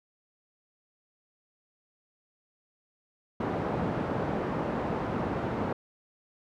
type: band-pass noise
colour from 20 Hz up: pink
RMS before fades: -31 dBFS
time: 3.4-5.73 s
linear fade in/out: 5 ms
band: 130 to 970 Hz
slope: 12 dB/octave
effects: none